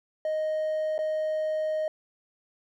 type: tone with dropouts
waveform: triangle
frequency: 622.3 Hz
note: D#5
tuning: in tune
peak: -23 dBFS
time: 0.25-1.88 s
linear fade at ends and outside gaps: 2 ms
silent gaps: 0.98-0.989 s
effects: tanh soft clip ceiling -19 dBFS